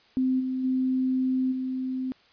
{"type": "tone with level steps", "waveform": "sine", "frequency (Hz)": 258.8, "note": "C4", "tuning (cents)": -19, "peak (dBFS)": [-21, -26, -22, -27], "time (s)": [0.17, 2.12], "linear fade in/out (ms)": 0, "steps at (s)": [0.39, 0.63, 1.51], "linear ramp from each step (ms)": 20, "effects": ["white hiss -59 dBFS RMS until 2.32 s", "resampled to 11025 Hz"]}